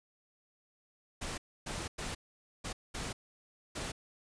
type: noise bursts at uneven times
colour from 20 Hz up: pink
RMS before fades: -39 dBFS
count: 6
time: 1.21-1.38 / 1.66-1.88 / 1.98-2.15 / 2.64-2.73 / 2.94-3.13 / 3.75-3.92 s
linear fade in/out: 10 ms
effects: resampled to 22050 Hz